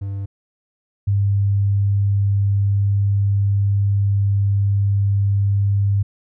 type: tone pair in turn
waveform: triangle / sine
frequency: 98.8 / 100.06 Hz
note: G2 / G2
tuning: +14 / +36 cents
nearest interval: unison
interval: 22 cents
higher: second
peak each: -21 / -14 dBFS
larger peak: second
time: 0.01-0.26 / 1.07-6.03 s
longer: second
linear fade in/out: 10 ms
effects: none